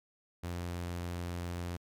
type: tone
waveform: sawtooth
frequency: 87.31 Hz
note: F2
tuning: in tune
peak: -32 dBFS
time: 0.43-1.77 s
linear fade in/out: 10 ms
effects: MP3 96 kbps